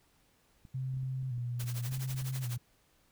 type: clicks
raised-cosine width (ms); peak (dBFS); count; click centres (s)
5; -40; 12; 0.652 / 0.941 / 0.971 / 1.032 / 1.228 / 1.38 / 1.64 / 1.924 / 1.979 / 2.102 / 2.146 / 2.217
type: tone with vibrato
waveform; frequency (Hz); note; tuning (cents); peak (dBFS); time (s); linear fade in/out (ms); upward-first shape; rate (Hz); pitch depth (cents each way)
sine; 125.9; B2; +34; -33; 0.74-2.58; 10; square; 0.88; 65
type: noise with tremolo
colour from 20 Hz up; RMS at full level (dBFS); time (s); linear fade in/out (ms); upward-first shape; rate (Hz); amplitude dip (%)
white; -42; 1.59-2.57; 10; triangle; 12; 95
effects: pink hiss -69 dBFS RMS until 3.11 s